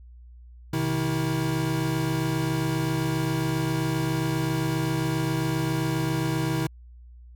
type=tone cluster; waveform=square; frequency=129 / 156.5 / 323.9 Hz; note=C3 / D#3 / E4; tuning=-24 / +10 / -30 cents; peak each=-29 dBFS; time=0.73-6.67 s; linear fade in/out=5 ms; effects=added 60 Hz sine -44 dBFS peak until 7.35 s